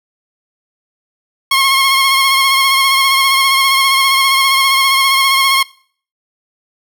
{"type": "tone with vibrato", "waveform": "15% pulse", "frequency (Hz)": 1080, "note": "C#6", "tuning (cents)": -45, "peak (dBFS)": -3, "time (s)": [1.51, 5.63], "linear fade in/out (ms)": 5, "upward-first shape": "sine", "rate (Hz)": 15, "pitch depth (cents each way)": 31, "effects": ["noise-tail reverb RT60 0.5 s tail -22 dB re dry"]}